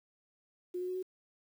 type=tone with pitch steps; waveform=sine; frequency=359 / 363.2 / 367.4 / 371.7 Hz; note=F4 / F#4 / F#4 / F#4; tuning=+48 / -32 / -12 / +8 cents; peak=-34 dBFS; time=0.74-1.028 s; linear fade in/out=10 ms; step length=72 ms; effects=10-bit